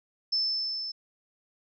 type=tone with level ramp; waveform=sine; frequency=5274 Hz; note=E8; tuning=in tune; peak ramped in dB=-23 to -33 dBFS; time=0.32-0.92 s; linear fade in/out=10 ms; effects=none